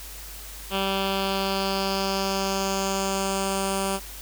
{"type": "tone with low-pass filter sweep", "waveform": "10% pulse", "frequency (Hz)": 194.2, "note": "G3", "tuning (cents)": -16, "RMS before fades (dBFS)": -26, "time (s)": [0.7, 4], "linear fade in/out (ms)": 50, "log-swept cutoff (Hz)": [3300, 10000], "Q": 2.9, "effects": ["added 50 Hz sine -41 dBFS peak until 4.21 s", "white hiss -41 dBFS RMS until 4.21 s"]}